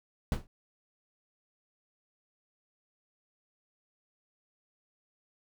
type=noise with exponential decay; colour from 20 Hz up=brown; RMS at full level=-23 dBFS; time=0.32-0.47 s; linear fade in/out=1 ms; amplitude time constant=31 ms; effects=none